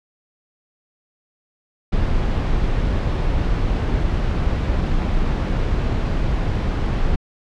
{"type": "noise", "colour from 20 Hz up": "brown", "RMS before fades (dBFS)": -19, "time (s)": [1.92, 7.16], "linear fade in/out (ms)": 10, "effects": ["low-pass 4000 Hz 12 dB/octave"]}